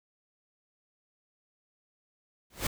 pink noise with exponential growth, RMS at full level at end -25 dBFS, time 2.5-2.67 s, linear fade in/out 5 ms, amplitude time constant 35 ms, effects none

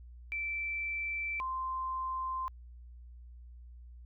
sine tone pair in turn, 2332 / 1042.4 Hz, D7 / C6, -13 / -7 cents, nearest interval octave + major second, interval 1394 cents, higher first, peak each -33 / -33 dBFS, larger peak neither, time 0.32-1.4 / 1.4-2.48 s, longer neither, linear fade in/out 0 ms, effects added 60 Hz sine -48 dBFS peak until 4.05 s

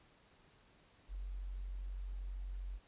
sine tone, 46.25 Hz, F#1, in tune, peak -40 dBFS, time 1.08-2.8 s, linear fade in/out 50 ms, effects pink hiss -67 dBFS RMS until 2.87 s + resampled to 8000 Hz

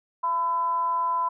sine tone with frequency modulation, 1007 Hz, B5, 33 cents sharp, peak -22 dBFS, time 0.23-1.29 s, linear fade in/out 10 ms, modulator 329 Hz, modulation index 0.29, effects none

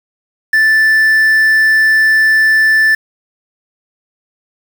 triangle tone with quantisation, 1760 Hz, A6, in tune, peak -5 dBFS, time 0.53-2.95 s, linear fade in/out 5 ms, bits 5, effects none

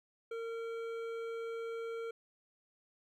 sine tone with hard clipping, 457.9 Hz, A#4, 31 cents flat, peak -40 dBFS, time 0.31-2.11 s, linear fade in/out 5 ms, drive 11 dB, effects none

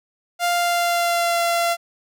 sawtooth tone with pitch glide, 698.5 to 684.5 Hz, F5 to F5, 0 to -35 cents, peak -14 dBFS, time 0.39-1.77 s, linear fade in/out 50 ms, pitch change -35 cents, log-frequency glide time 0.52-1.42 s, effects none

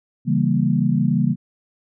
sine chord, C# diminished seventh, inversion none, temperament equal, 138.59 / 164.81 / 196 / 233.1 Hz, C#3 / E3 / G3 / Bb3, 0 / 0 / 0 / 0 cents, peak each -21 dBFS, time 0.25-1.36 s, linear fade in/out 50 ms, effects none

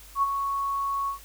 sine tone with ADSR envelope, 1108.7 Hz, C#6, in tune, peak -18 dBFS, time 0.15-1.19 s, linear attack 74 ms, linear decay 30 ms, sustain -7 dB, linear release 110 ms, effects added 50 Hz sine -49 dBFS peak until 1.24 s + white hiss -50 dBFS RMS until 1.24 s

